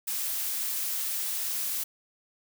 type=noise; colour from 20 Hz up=blue; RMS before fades=-31 dBFS; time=0.07-1.84 s; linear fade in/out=10 ms; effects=none